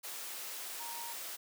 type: tone in noise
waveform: sine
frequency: 932.3 Hz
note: A#5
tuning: in tune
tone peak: -45 dBFS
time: 0.79-1.14 s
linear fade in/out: 20 ms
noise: white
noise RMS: -43 dBFS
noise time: 0.03-1.37 s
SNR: -5 dB
effects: high-pass 400 Hz 12 dB/octave